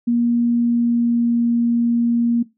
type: tone with pitch glide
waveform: sine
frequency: 237.2 to 235.6 Hz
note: A#3 to A#3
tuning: +30 to +19 cents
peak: -14 dBFS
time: 0.07-2.43 s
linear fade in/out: 10 ms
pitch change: -11 cents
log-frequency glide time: 0.48-1.41 s
effects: noise-tail reverb RT60 0.2 s tail -17 dB re dry